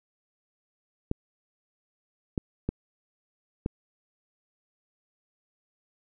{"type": "clicks", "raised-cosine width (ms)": 3, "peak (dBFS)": -14, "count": 4, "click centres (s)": [1.114, 2.378, 2.69, 3.661], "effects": []}